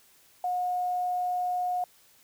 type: tone with quantisation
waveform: sine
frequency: 722 Hz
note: F#5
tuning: 43 cents flat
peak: -26 dBFS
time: 0.44-1.84 s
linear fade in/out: 2 ms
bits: 9
effects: white hiss -60 dBFS RMS until 2.23 s

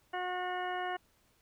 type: harmonic tone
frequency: 362.8 Hz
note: F#4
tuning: 34 cents flat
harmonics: 1 / 2 / 3 / 4 / 5 / 6 / 8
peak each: -41 / -36 / -43 / -43 / -43 / -51 / -48 dBFS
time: 0.13-0.97 s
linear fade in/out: 10 ms
effects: pink hiss -70 dBFS RMS until 1.41 s

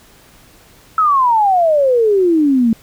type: exponential sweep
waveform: sine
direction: down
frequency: 1318.5 to 220 Hz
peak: -9 dBFS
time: 0.98-2.73 s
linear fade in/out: 2 ms
effects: pink hiss -46 dBFS RMS until 2.82 s

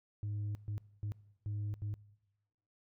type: tone bursts at uneven times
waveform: sine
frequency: 103.83 Hz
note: G#2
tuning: in tune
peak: -33 dBFS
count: 5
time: 0.23-0.55 / 0.68-0.78 / 1.03-1.12 / 1.46-1.74 / 1.82-1.94 s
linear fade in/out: 0 ms
effects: noise-tail reverb RT60 1.0 s tail -23 dB re dry + tanh soft clip ceiling -34 dBFS

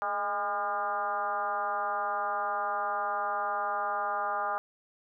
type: tone with frequency modulation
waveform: sine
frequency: 1015 Hz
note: B5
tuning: 47 cents sharp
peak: -28 dBFS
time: 0.02-4.58 s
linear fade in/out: 0 ms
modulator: 198 Hz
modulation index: 1.9
effects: none

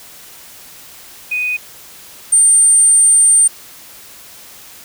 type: tone pair in turn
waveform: sine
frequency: 2489 / 8848 Hz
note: D#7 / C#9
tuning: 0 / -4 cents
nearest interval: octave + minor seventh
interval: 2196 cents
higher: second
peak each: -15 / -5 dBFS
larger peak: second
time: 1.31-1.57 / 2.32-3.48 s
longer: second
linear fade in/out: 10 ms
effects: tanh soft clip ceiling -3 dBFS + white hiss -38 dBFS RMS until 4.84 s

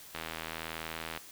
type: click train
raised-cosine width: 0.3 ms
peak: -21 dBFS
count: 84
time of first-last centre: 0.15-1.175 s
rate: 81 Hz
effects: white hiss -51 dBFS RMS until 1.31 s

